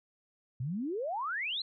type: exponential sweep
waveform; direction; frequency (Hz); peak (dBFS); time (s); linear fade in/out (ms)
sine; up; 116.6 to 4249; -32; 0.6-1.62; 5
effects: none